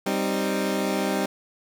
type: chord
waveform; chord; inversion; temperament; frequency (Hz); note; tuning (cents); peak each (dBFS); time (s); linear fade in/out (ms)
20% pulse; C minor; second; equal; 196 / 261.6 / 311.1; G3 / C4 / Eb4; 0 / 0 / 0; -21 / -24 / -24; 0.06-1.26; 5
effects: none